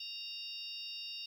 harmonic tone with a mistuned harmonic, 932.3 Hz, A#5, in tune, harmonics 3 / 4 / 5 / 6, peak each -45 / -47 / -48 / -48 dBFS, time 0-1.26 s, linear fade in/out 5 ms, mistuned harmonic 6, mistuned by -67 cents, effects 11-bit

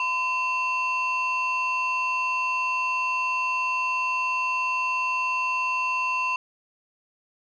sine tone pair together, 1017 / 2700 Hz, C6 / E7, -50 / +41 cents, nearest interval octave + perfect fourth, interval 1691 cents, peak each -24 dBFS, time 0-6.36 s, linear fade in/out 2 ms, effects tanh soft clip ceiling -19 dBFS

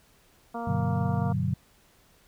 harmonic tone, 233.5 Hz, A#3, 3 cents sharp, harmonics 1 / 2 / 3 / 4 / 5 / 6, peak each -36 / -39 / -35 / -39 / -41 / -46 dBFS, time 0.54-1.33 s, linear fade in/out 10 ms
sine chord, G major seventh, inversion none, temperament equal, 98 / 123.47 / 146.83 / 185 Hz, G2 / B2 / D3 / F#3, 0 / 0 / 0 / 0 cents, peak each -30 dBFS, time 0.67-1.54 s, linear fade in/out 5 ms
effects pink hiss -61 dBFS RMS until 2.27 s

